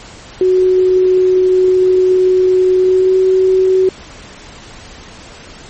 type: tone with pitch glide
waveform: sine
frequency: 370 to 375.4 Hz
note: F#4 to F#4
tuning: 0 to +25 cents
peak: -7 dBFS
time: 0.41-3.89 s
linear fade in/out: 2 ms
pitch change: +25 cents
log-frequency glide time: 2.79-3.17 s
effects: pink hiss -35 dBFS RMS until 5.69 s + MP3 32 kbps